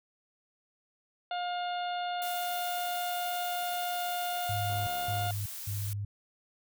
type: harmonic tone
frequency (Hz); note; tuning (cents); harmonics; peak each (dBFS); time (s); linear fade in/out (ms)
710; F5; +28; 1 / 2 / 3 / 4 / 5 / 6; -32 / -41 / -50 / -44 / -44 / -51; 1.31-5.31; 2
type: noise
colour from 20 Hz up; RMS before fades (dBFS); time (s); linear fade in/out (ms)
blue; -41; 2.22-5.93; 0
type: tone bursts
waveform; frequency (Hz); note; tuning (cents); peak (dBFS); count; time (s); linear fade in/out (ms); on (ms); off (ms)
sine; 101.8; G#2; -34; -32; 3; 4.49-6.05; 5; 380; 210
type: click train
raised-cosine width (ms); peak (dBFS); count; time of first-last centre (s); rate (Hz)
1; -35; 41; 4.7-5.267; 70.5
effects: none